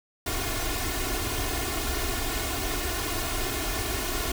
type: noise with comb filter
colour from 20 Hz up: pink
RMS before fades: -29 dBFS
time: 0.26-4.32 s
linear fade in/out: 5 ms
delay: 2.8 ms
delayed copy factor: +1
effects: none